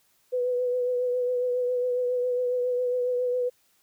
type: tone with vibrato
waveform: sine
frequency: 496.3 Hz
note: B4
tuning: 8 cents sharp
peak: -23 dBFS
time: 0.32-3.5 s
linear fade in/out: 20 ms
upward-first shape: triangle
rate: 7.3 Hz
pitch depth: 31 cents each way
effects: white hiss -66 dBFS RMS until 3.82 s